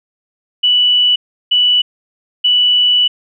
sine tone bursts at uneven times, 2960 Hz, F#7, in tune, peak -8 dBFS, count 3, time 0.63-1.16 / 1.51-1.82 / 2.44-3.08 s, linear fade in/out 10 ms, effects none

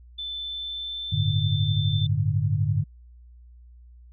sine tone with pitch glide, 3523 to 3550 Hz, A7 to A7, +1 to +15 cents, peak -30 dBFS, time 0.18-2.07 s, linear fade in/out 10 ms, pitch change +14 cents, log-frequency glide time 0.32-1.33 s
sine chord, G suspended second, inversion none, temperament equal, 98 / 110 / 146.83 Hz, G2 / A2 / D3, 0 / 0 / 0 cents, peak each -25 dBFS, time 1.12-2.84 s, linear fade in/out 10 ms
effects added 60 Hz sine -46 dBFS peak until 4.12 s

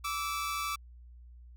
sawtooth tone pair together, 1159 / 1311.7 Hz, D6 / E6, -23 / -9 cents, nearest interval major second, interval 214 cents, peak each -30 / -34 dBFS, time 0.04-0.76 s, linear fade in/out 10 ms, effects added 60 Hz sine -49 dBFS peak until 1.56 s

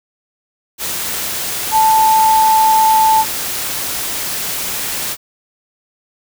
sine tone in noise, 880 Hz, A5, in tune, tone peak -8 dBFS, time 1.71-3.25 s, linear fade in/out 50 ms, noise white, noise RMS -21 dBFS, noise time 0.78-5.17 s, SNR +10 dB, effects none

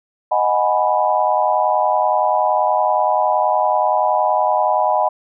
sine chord, G# minor seventh, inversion second, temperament equal, 622.3 / 740 / 830.6 / 987.8 Hz, D#5 / F#5 / G#5 / B5, 0 / 0 / 0 / 0 cents, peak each -19 dBFS, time 0.31-5.09 s, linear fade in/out 10 ms, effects none

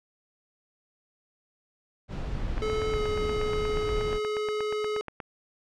brown noise, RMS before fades -32 dBFS, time 2.08-4.2 s, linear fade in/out 50 ms
click train, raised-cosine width 0.5 ms, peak -21 dBFS, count 23, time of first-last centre 2.58-5.202 s, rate 8.39 Hz
square tone with pitch glide, 432.2 to 424.3 Hz, A4 to G#4, -31 to +37 cents, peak -28 dBFS, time 2.62-5.01 s, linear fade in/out 0 ms, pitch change -32 cents, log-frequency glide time 2.92-2.99 s
effects low-pass 5000 Hz 12 dB/octave

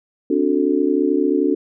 sine chord, D dominant seventh, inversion third, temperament just, 264.3 / 293.7 / 367.1 / 440.5 Hz, C4 / D4 / F#4 / A4, +18 / 0 / -14 / +2 cents, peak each -22 / -18 / -20 / -22 dBFS, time 0.3-1.55 s, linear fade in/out 5 ms, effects none

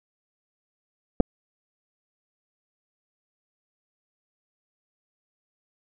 clicks, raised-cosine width 2 ms, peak -6 dBFS, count 2, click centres 1.202 / 1.206 s, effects none

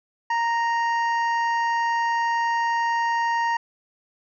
harmonic tone, 931 Hz, A#5, 2 cents flat, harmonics 1 / 2 / 3 / 5 / 6 / 7, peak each -21 / -27 / -39 / -45 / -47 / -50 dBFS, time 0.3-3.57 s, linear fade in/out 5 ms, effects none

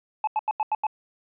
triangle tone bursts, 861 Hz, A5, 38 cents flat, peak -19 dBFS, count 6, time 0.24-0.868 s, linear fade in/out 2 ms, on 33 ms, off 86 ms, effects resampled to 8000 Hz

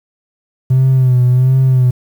triangle tone with vibrato, 128.1 Hz, C3, 36 cents flat, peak -4 dBFS, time 0.7-1.91 s, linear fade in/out 10 ms, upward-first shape sine, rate 1.4 Hz, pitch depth 54 cents each way, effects tanh soft clip ceiling -3 dBFS + 7-bit

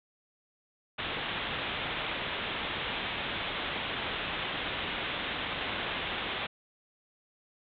white low-pass noise, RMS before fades -35 dBFS, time 0.98-6.47 s, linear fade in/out 10 ms, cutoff 3700 Hz, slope 96 dB/octave, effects none

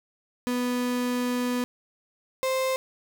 35% pulse tone pair in turn, 246.9 / 523.2 Hz, B3 / C5, 0 / 0 cents, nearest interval octave + minor second, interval 1300 cents, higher second, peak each -23 / -22 dBFS, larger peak second, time 0.47-1.64 / 2.43-2.76 s, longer first, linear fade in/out 0 ms, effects none

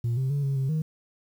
sine tone with pitch steps, 118 / 131.8 / 142.6 / 137.5 / 133.8 / 156.8 Hz, A#2 / C3 / C#3 / C#3 / C3 / D#3, +22 / +13 / +49 / -14 / +39 / +14 cents, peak -21 dBFS, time 0.04-0.82 s, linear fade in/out 5 ms, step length 130 ms, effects tanh soft clip ceiling -22 dBFS + 9-bit

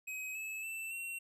square tone with pitch steps, 2533 / 2597 / 2662 / 2729 Hz, D#7 / E7 / E7 / F7, +30 / -26 / +16 / -41 cents, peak -40 dBFS, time 0.07-1.19 s, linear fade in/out 10 ms, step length 280 ms, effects none

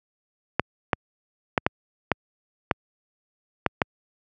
clicks, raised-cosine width 0.5 ms, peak -3 dBFS, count 8, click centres 0.596 / 0.932 / 1.578 / 1.665 / 2.117 / 2.712 / 3.663 / 3.818 s, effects high-pass 80 Hz 12 dB/octave

